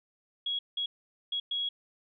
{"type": "tone bursts at uneven times", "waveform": "sine", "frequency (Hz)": 3322, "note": "G#7", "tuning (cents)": 0, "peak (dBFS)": -29, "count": 4, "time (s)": [[0.46, 0.59], [0.77, 0.86], [1.32, 1.4], [1.51, 1.69]], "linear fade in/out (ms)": 5, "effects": []}